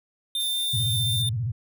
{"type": "tone", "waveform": "square", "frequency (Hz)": 3599, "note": "A7", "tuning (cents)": 38, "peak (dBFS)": -25, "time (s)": [0.35, 1.29], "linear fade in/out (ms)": 2}
{"type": "noise", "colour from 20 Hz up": "violet", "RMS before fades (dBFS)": -37, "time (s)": [0.4, 1.22], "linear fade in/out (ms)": 0}
{"type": "tone with vibrato", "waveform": "sine", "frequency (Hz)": 115.3, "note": "A#2", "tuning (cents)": -19, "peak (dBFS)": -24, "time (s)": [0.73, 1.52], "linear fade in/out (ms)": 10, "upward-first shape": "square", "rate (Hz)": 15, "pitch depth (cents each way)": 170}
{"effects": []}